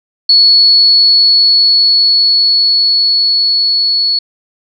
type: tone with level ramp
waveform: sine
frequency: 4395 Hz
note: C#8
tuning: 16 cents flat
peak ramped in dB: -3 to -9 dBFS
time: 0.29-4.19 s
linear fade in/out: 5 ms
effects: none